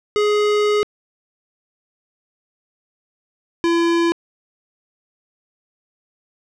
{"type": "tone pair in turn", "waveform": "square", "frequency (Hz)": [418, 337.9], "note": ["G#4", "E4"], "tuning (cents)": [11, 43], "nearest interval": "major third", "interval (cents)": 368, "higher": "first", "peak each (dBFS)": -15, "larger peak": "neither", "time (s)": [[0.16, 0.83], [3.64, 4.12]], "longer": "first", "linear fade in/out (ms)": 0, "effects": ["low-pass 5000 Hz 12 dB/octave"]}